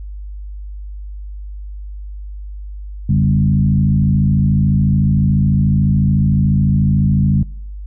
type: tone with frequency modulation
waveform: sine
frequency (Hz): 141.3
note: C#3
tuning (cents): +34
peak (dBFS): -10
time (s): 3.09-7.43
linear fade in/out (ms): 5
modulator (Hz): 53.9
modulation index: 1.2
effects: noise-tail reverb RT60 0.7 s tail -24 dB re dry + added 50 Hz sine -26 dBFS peak until 7.86 s